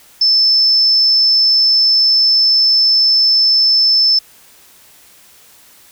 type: tone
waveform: sine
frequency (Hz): 5274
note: E8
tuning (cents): 0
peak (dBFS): -8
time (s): 0.21-4.19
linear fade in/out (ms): 5
effects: white hiss -45 dBFS RMS until 5.91 s